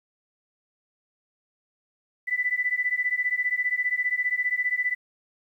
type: beating tone pair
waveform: sine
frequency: 1981 / 1996 Hz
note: B6 / B6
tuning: +5 / +18 cents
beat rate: 15 Hz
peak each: -26 dBFS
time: 2.27-4.95 s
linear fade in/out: 20 ms
effects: 10-bit